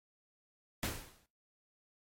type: noise with exponential decay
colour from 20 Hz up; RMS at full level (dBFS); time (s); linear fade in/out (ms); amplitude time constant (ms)
pink; -33; 0.83-1.26; 2; 92
effects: noise-tail reverb RT60 0.3 s tail -21 dB re dry + MP3 64 kbps